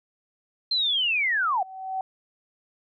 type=linear sweep; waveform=sine; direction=down; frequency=4186 to 698.5 Hz; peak=-21 dBFS; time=0.71-1.63 s; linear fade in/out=5 ms
type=tone with exponential growth; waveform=sine; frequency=760 Hz; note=F#5; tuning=46 cents sharp; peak=-24 dBFS; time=1.18-2.01 s; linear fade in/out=2 ms; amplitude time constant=180 ms
effects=none